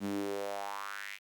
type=tone with high-pass filter sweep; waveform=sawtooth; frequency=100 Hz; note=G2; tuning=35 cents sharp; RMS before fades=-38 dBFS; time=0-1.19 s; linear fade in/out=50 ms; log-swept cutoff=210 to 2400 Hz; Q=4; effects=10-bit